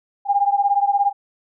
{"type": "beating tone pair", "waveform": "sine", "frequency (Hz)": [800, 817], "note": ["G5", "G#5"], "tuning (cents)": [35, -29], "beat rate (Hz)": 17, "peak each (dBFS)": [-17, -19], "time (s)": [0.25, 1.13], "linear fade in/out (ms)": 50, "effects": []}